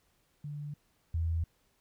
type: tone pair in turn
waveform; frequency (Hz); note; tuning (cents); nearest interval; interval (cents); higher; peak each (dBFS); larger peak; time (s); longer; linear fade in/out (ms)
sine; 146.83 / 82.41; D3 / E2; 0 / 0; minor seventh; 1000; first; -37 / -28; second; 0.44-0.74 / 1.14-1.44; neither; 5
effects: pink hiss -72 dBFS RMS until 1.8 s